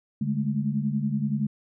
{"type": "tone cluster", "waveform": "sine", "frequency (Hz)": [143.9, 206.1, 216.7], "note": ["D3", "G#3", "A3"], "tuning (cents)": [-35, -13, -26], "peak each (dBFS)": -28, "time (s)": [0.21, 1.47], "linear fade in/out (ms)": 5, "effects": []}